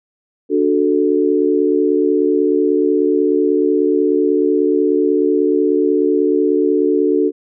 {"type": "chord", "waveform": "sine", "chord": "D major", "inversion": "none", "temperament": "equal", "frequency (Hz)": [293.7, 370, 440], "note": ["D4", "F#4", "A4"], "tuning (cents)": [0, 0, 0], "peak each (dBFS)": -16, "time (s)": [0.49, 7.32], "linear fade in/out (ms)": 50, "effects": []}